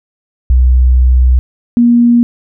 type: tone pair in turn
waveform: sine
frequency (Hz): 62.9 / 238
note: B1 / A#3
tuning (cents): +32 / +36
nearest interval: octave + major seventh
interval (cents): 2304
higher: second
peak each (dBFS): -4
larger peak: neither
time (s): 0.5-1.39 / 1.77-2.23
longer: first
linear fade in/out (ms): 0
effects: none